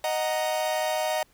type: chord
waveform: 45% pulse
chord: D# minor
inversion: none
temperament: equal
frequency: 622.3 / 740 / 932.3 Hz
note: D#5 / F#5 / A#5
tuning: 0 / 0 / 0 cents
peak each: -27 / -30 / -33 dBFS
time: 0.04-1.23 s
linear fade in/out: 2 ms
effects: pink hiss -62 dBFS RMS until 1.33 s